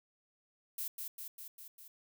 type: noise with echo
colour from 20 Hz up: violet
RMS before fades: -39 dBFS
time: 0.78-0.88 s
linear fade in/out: 5 ms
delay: 200 ms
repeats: 5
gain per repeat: -3 dB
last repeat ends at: 1.88 s
effects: none